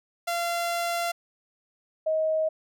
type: tone pair in turn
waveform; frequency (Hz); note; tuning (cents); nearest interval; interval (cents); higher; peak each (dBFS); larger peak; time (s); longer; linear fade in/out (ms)
sawtooth / sine; 687 / 631; F5 / D#5; -29 / +24; minor second; 147; first; -22; neither; 0.27-1.12 / 2.06-2.49; first; 10
effects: none